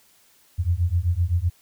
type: beating tone pair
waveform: sine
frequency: 83.4 / 91.2 Hz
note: E2 / F#2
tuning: +21 / -24 cents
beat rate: 7.8 Hz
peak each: -22 dBFS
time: 0.58-1.5 s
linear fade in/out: 20 ms
effects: white hiss -58 dBFS RMS until 1.61 s